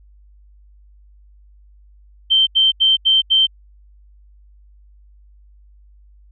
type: tone bursts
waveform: sine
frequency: 3122 Hz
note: G7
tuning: 8 cents flat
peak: -10 dBFS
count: 5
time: 2.3-3.47 s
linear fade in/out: 20 ms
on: 170 ms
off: 80 ms
effects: added 50 Hz sine -45 dBFS peak until 6.31 s